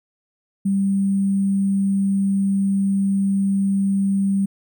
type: tone with sample-and-hold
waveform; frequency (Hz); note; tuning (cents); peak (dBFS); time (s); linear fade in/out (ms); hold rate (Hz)
sine; 196; G3; 0; -16; 0.65-4.46; 10; 8820
effects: none